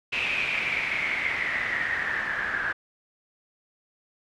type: noise with low-pass filter sweep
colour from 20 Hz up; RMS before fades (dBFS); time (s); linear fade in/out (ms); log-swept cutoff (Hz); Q
white; -28; 0.12-2.73; 10; 2600 to 1600; 9.6
effects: none